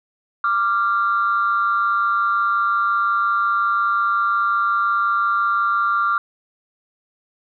sine tone pair together, 1179 / 1384.6 Hz, D6 / F6, +6 / -15 cents, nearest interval minor third, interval 279 cents, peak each -18 dBFS, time 0.44-6.18 s, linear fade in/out 2 ms, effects tanh soft clip ceiling -9 dBFS

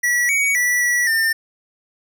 square tone with pitch steps, 1940 / 2248 / 1957 / 1943 / 1803 Hz, B6 / C#7 / B6 / B6 / A6, -31 / +24 / -16 / -29 / +42 cents, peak -16 dBFS, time 0.03-1.33 s, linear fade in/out 10 ms, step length 260 ms, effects none

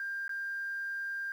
sine tone with dropouts, 1595 Hz, G6, 30 cents sharp, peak -33 dBFS, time 0-1.32 s, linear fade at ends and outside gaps 1 ms, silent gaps 0.28-0.293 s, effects tanh soft clip ceiling -29 dBFS + 10-bit

